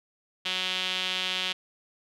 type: tone with band-pass filter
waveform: sawtooth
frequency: 185 Hz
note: F#3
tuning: in tune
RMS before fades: -30 dBFS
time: 0.45-1.53 s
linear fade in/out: 10 ms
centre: 3200 Hz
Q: 3.8
effects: none